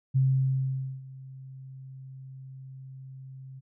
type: tone with ADSR envelope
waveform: sine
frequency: 132.6 Hz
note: C3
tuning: 23 cents sharp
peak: -19 dBFS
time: 0.14-3.61 s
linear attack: 23 ms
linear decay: 850 ms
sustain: -22 dB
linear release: 27 ms
effects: none